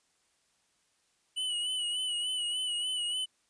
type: tone with vibrato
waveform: square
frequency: 2955 Hz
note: F#7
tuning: 3 cents flat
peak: -31 dBFS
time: 1.36-3.26 s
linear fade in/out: 20 ms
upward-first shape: sine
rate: 3.4 Hz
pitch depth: 48 cents each way
effects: white hiss -72 dBFS RMS until 3.49 s + resampled to 22050 Hz